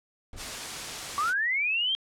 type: noise with exponential decay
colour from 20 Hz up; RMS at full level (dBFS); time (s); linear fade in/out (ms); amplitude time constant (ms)
brown; -39; 0.33-0.74; 1; 88
type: noise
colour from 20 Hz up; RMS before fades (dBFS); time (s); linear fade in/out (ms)
white; -35; 0.36-1.34; 50
type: linear sweep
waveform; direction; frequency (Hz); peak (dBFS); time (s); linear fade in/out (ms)
sine; up; 1119 to 3233; -24; 1.18-1.95; 0
effects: low-pass 8000 Hz 12 dB/octave